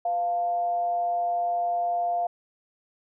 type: tone with frequency modulation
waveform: sine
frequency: 698.5 Hz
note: F5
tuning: in tune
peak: -23 dBFS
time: 0.05-2.27 s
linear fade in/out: 5 ms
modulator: 196 Hz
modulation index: 0.25
effects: none